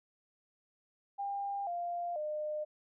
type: tone with pitch steps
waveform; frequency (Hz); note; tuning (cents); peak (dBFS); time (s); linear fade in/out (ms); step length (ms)
sine; 800 / 696.4 / 606.3; G5 / F5 / D#5; +35 / -5 / -45; -34; 1.18-2.65; 20; 490
effects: none